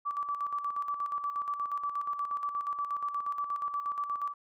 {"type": "tone with tremolo", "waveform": "sine", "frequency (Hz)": 1157, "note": "D6", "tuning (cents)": -26, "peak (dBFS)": -29, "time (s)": [0.05, 4.34], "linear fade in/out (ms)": 20, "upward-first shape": "square", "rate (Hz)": 8.4, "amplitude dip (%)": 55, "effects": []}